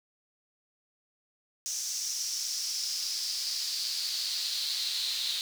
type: noise with high-pass filter sweep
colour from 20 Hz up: brown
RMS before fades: -33 dBFS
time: 1.66-5.41 s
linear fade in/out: 0 ms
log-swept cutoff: 6000 to 3900 Hz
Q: 5.3
effects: none